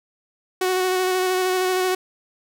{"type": "tone with vibrato", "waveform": "sawtooth", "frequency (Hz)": 370, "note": "F#4", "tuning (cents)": 0, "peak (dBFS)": -15, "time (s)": [0.61, 1.95], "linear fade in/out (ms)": 5, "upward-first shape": "square", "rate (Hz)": 13, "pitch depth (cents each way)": 14, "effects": []}